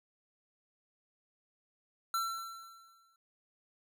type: tone with exponential decay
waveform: square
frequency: 1348 Hz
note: E6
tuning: 38 cents sharp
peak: -30 dBFS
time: 2.14-3.16 s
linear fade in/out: 2 ms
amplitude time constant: 220 ms
effects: none